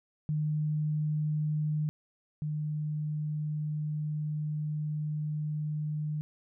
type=tone pair in turn; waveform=sine; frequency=152.1 / 151.55 Hz; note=D#3 / D#3; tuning=-39 / -45 cents; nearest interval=unison; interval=6 cents; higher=first; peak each=-27 / -30 dBFS; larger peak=first; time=0.29-1.89 / 2.42-6.21 s; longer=second; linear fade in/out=0 ms; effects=none